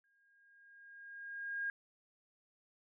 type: tone with exponential growth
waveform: sine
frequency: 1623 Hz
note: G#6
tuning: 40 cents flat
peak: -34 dBFS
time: 0.04-1.7 s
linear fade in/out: 1 ms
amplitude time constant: 360 ms
effects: none